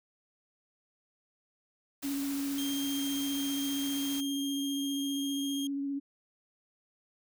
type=noise; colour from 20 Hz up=white; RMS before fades=-42 dBFS; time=2.02-4.21 s; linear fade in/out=10 ms
type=tone with vibrato; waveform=sine; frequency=279 Hz; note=C#4; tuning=11 cents sharp; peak=-31 dBFS; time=2.03-6 s; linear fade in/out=20 ms; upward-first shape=sine; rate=15 Hz; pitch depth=17 cents each way
type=tone with pitch glide; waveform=sawtooth; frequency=3200 to 3230 Hz; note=G7 to G#7; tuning=+35 to -49 cents; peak=-34 dBFS; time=2.58-5.67 s; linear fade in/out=2 ms; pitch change=+16 cents; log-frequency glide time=3.28-5.45 s
effects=none